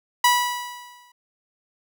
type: tone with exponential decay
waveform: sawtooth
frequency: 978 Hz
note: B5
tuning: 17 cents flat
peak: -9 dBFS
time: 0.24-1.12 s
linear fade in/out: 5 ms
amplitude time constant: 190 ms
effects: none